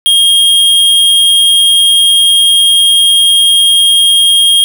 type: tone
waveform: square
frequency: 3242 Hz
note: G#7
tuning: 42 cents flat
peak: -5 dBFS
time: 0.06-4.64 s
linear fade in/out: 0 ms
effects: none